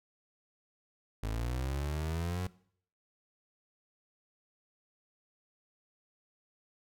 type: linear sweep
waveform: 30% pulse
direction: up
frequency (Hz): 51.91 to 92.5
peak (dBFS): -30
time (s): 1.23-2.47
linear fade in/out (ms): 5
effects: noise-tail reverb RT60 0.6 s tail -20 dB re dry